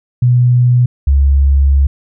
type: tone pair in turn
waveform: sine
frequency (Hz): 123.3 / 69.2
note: B2 / C#2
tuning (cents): -2 / -2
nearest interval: minor seventh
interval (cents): 1000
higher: first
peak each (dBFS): -6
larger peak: neither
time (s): 0.22-0.86 / 1.07-1.87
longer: second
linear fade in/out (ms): 5
effects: none